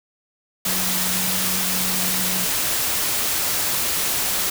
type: tone in noise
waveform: sine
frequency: 185 Hz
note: F#3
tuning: in tune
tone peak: -30 dBFS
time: 0.66-2.45 s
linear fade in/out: 5 ms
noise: white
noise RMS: -22 dBFS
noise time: 0.65-4.5 s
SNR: -11 dB
effects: none

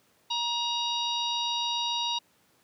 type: harmonic tone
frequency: 947 Hz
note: A#5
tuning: 27 cents sharp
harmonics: 1 / 3 / 4 / 5 / 6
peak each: -32 / -34 / -30 / -39 / -42 dBFS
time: 0.3-2.19 s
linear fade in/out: 10 ms
effects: pink hiss -65 dBFS RMS until 2.63 s + high-pass 150 Hz 12 dB/octave

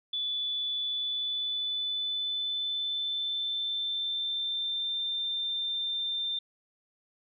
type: tone with pitch glide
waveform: sine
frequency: 3466 to 3584 Hz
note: A7 to A7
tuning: -27 to +31 cents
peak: -29 dBFS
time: 0.13-6.39 s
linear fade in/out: 5 ms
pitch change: +58 cents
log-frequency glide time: 0.82-5.05 s
effects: none

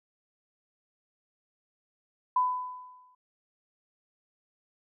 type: tone with exponential decay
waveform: sine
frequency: 1002 Hz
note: B5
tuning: 25 cents sharp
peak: -20 dBFS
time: 2.36-3.15 s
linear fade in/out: 5 ms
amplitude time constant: 170 ms
effects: none

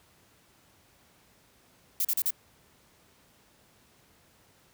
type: noise bursts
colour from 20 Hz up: violet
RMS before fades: -27 dBFS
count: 4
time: 2-2.306 s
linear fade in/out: 2 ms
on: 48 ms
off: 38 ms
effects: pink hiss -62 dBFS RMS until 4.73 s + high-pass 60 Hz 12 dB/octave

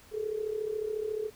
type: tone with amplitude modulation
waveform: sine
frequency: 429.8 Hz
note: A4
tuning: 41 cents flat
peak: -27 dBFS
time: 0.11-1.31 s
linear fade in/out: 50 ms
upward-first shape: sine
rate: 34.1 Hz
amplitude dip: 75%
effects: pink hiss -56 dBFS RMS until 1.35 s

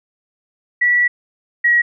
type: tone pair in turn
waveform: sine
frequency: 1947 / 1909.1 Hz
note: B6 / A#6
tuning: -25 / +41 cents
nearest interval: unison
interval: 34 cents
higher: first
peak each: -11 / -10 dBFS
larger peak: second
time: 0.81-1.08 / 1.64-1.82 s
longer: first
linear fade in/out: 10 ms
effects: none

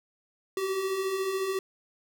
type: beating tone pair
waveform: square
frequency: 370.8 / 384.8 Hz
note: F#4 / G4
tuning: +4 / -32 cents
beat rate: 14 Hz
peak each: -38 / -29 dBFS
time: 0.57-1.59 s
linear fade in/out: 2 ms
effects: none

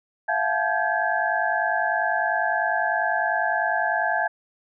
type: tone cluster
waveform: sine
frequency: 672 / 722 / 865 / 1578 / 1681 Hz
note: E5 / F#5 / A5 / G6 / G#6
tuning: +33 / -43 / -30 / +11 / +20 cents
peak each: -27 dBFS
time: 0.28-4.28 s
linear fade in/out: 10 ms
effects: none

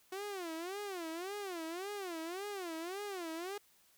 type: tone with vibrato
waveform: sawtooth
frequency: 364.4 Hz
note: F#4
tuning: 26 cents flat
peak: -36 dBFS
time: 0.12-3.58 s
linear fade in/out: 5 ms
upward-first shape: sine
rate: 1.8 Hz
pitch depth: 220 cents each way
effects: white hiss -68 dBFS RMS until 3.97 s

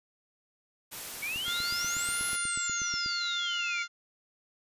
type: noise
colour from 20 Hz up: white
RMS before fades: -40 dBFS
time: 0.91-2.37 s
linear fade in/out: 20 ms
type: exponential two-way sweep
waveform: sine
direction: up then down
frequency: 2217 to 10990 to 2217 Hz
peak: -32 dBFS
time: 1.22-3.83 s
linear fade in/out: 10 ms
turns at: 2.25 s
type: click train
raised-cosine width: 3 ms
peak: -32 dBFS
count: 15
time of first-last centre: 1.36-3.061 s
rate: 8.23 Hz
type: harmonic tone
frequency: 699 Hz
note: F5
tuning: 1 cent sharp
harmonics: 2 / 3 / 4 / 5 / 6 / 7 / 8 / 9 / 10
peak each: -34 / -41 / -43 / -43 / -44 / -49 / -49 / -50 / -48 dBFS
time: 1.44-3.88 s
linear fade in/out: 50 ms
effects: resampled to 32000 Hz

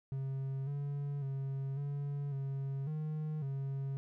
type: tone with pitch steps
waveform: triangle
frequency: 134.9 / 142.5 / 135.9 / 142.5 / 136.6 / 154.1 / 136.6 Hz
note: C#3 / C#3 / C#3 / C#3 / C#3 / D#3 / C#3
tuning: -47 / +48 / -34 / +48 / -25 / -16 / -25 cents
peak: -33 dBFS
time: 0.12-3.97 s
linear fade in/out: 0 ms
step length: 550 ms
effects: none

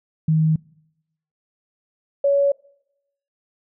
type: tone pair in turn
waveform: sine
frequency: 157.7 / 562 Hz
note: D#3 / C#5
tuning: +24 / +24 cents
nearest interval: octave + minor seventh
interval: 2200 cents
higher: second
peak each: -14 dBFS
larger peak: neither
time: 0.28-0.56 / 2.24-2.52 s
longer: neither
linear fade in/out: 5 ms
effects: noise-tail reverb RT60 0.8 s tail -24 dB re dry

